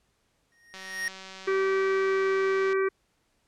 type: tone with exponential growth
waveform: square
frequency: 1864.7 Hz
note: A#6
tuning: in tune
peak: -26 dBFS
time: 0.52-1.08 s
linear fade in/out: 1 ms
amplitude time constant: 120 ms
type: click train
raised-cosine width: 0.2 ms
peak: -26 dBFS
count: 379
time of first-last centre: 0.74-2.729 s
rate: 190 Hz
type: harmonic tone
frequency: 385.6 Hz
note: G4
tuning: 28 cents flat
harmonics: 1 / 3 / 4 / 5 / 6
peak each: -23 / -33 / -35 / -37 / -39 dBFS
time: 1.47-2.89 s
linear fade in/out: 10 ms
effects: pink hiss -71 dBFS RMS until 3.47 s + low-pass 10000 Hz 12 dB/octave